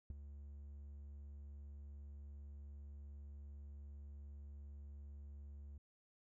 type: tone with ADSR envelope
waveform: triangle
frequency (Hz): 71.3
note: C#2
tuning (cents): +49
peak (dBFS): -38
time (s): 0.1-5.78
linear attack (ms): 3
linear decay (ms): 17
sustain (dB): -10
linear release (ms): 5
effects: none